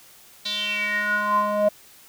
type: tone with band-pass filter sweep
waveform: square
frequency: 208.1 Hz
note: G#3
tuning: 4 cents sharp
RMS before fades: -23 dBFS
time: 0.45-1.69 s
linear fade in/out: 10 ms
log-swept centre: 4000 to 640 Hz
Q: 7.1
effects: white hiss -50 dBFS RMS until 2.08 s